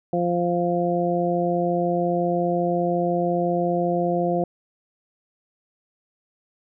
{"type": "harmonic tone", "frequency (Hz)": 174.4, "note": "F3", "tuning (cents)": -2, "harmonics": [1, 2, 3, 4], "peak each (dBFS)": [-25, -25, -25, -25], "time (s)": [0.13, 4.44], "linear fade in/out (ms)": 2, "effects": []}